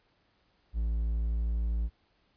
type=tone; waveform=triangle; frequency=56.3 Hz; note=A1; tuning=40 cents sharp; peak=-25 dBFS; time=0.73-1.9 s; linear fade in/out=50 ms; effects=pink hiss -70 dBFS RMS until 2.36 s + resampled to 11025 Hz